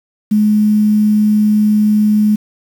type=tone with quantisation; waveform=sine; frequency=211.6 Hz; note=G#3; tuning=33 cents sharp; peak=-8 dBFS; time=0.31-2.36 s; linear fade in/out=10 ms; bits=6; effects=none